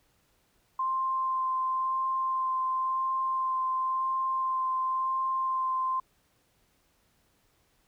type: tone with vibrato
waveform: sine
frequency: 1046.5 Hz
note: C6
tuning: in tune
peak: -26 dBFS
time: 0.79-6 s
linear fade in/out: 5 ms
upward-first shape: sine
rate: 0.95 Hz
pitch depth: 9 cents each way
effects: pink hiss -69 dBFS RMS until 7.87 s